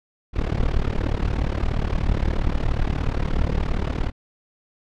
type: noise with amplitude modulation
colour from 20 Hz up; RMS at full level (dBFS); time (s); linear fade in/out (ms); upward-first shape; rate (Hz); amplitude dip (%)
brown; -18; 0.33-4.12; 50; sine; 37; 90
effects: low-pass 4000 Hz 12 dB/octave